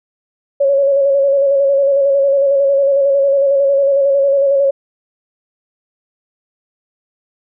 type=tone with vibrato; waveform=sine; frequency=554.4 Hz; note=C#5; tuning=in tune; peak=-9 dBFS; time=0.6-4.71 s; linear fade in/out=10 ms; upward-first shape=square; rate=11 Hz; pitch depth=27 cents each way; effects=none